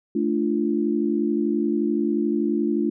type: chord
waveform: sine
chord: D minor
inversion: second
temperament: equal with one note detuned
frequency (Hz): 220 / 293.7 / 345.2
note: A3 / D4 / F4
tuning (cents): 0 / 0 / -20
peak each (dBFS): -24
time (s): 0.15-2.9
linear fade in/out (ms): 5
effects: none